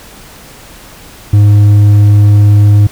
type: tone with hard clipping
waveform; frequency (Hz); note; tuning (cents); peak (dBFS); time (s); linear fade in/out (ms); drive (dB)
sine; 103.1; G#2; -12; -3; 1.33-2.87; 5; 3
effects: pink hiss -34 dBFS RMS until 2.91 s